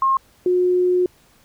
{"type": "tone pair in turn", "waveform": "sine", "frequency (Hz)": [1071, 361.3], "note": ["C6", "F#4"], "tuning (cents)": [40, -41], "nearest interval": "octave + perfect fifth", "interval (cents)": 1881, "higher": "first", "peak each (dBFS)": -14, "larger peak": "neither", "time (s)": [[0.02, 0.17], [0.46, 1.06]], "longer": "second", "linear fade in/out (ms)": 2, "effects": ["pink hiss -55 dBFS RMS until 1.44 s"]}